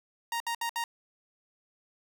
sawtooth tone bursts, 932.3 Hz, A#5, in tune, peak -26 dBFS, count 4, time 0.32-0.84 s, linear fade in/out 2 ms, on 82 ms, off 64 ms, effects 11-bit

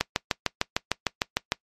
click train, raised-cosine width 0.2 ms, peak -4 dBFS, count 11, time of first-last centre 0.01-1.521 s, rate 6.62 Hz, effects noise-tail reverb RT60 0.1 s tail -22 dB re dry + MP3 64 kbps

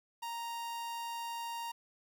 45% pulse tone, 932.3 Hz, A#5, in tune, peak -38 dBFS, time 0.22-1.72 s, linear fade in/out 10 ms, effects 11-bit

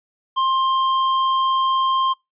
square tone, 1056 Hz, C6, 16 cents sharp, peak -17 dBFS, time 0.36-2.14 s, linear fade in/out 20 ms, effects noise-tail reverb RT60 0.2 s tail -25 dB re dry + resampled to 8000 Hz

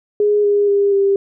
sine tone with pitch steps, 415.3 / 408.6 / 402.1 / 395.6 Hz, G#4 / G#4 / G4 / G4, 0 / -28 / +44 / +16 cents, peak -11 dBFS, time 0.2-1.16 s, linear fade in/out 2 ms, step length 240 ms, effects none

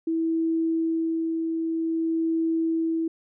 sine tone with tremolo, 326.5 Hz, E4, 17 cents flat, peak -21 dBFS, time 0.07-3.08 s, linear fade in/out 5 ms, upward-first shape sine, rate 0.52 Hz, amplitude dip 30%, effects none

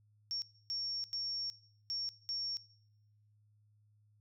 sine tone bursts at uneven times, 5500 Hz, F8, 27 cents flat, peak -35 dBFS, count 5, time 0.31-0.42 / 0.7-1.04 / 1.13-1.5 / 1.9-2.09 / 2.29-2.57 s, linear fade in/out 0 ms, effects noise-tail reverb RT60 0.8 s tail -23 dB re dry + added 105 Hz sine -66 dBFS peak until 4.2 s

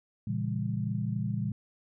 sine chord, A# diminished seventh, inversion none, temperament just, 116.54 / 139.85 / 167.82 / 201.4 Hz, A#2 / C#3 / E3 / G3, 0 / +16 / +31 / +47 cents, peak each -32 / -36 / -36 / -34 dBFS, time 0.27-1.52 s, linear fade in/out 5 ms, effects none

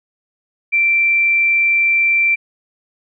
sine tone, 2349 Hz, D7, in tune, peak -11 dBFS, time 0.72-2.36 s, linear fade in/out 20 ms, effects none

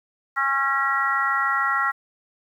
harmonic tone, 273.3 Hz, C#4, 24 cents flat, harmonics 3 / 4 / 5 / 6 / 7, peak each -30 / -27 / -22 / -34 / -25 dBFS, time 0.36-1.92 s, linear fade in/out 20 ms, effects 9-bit

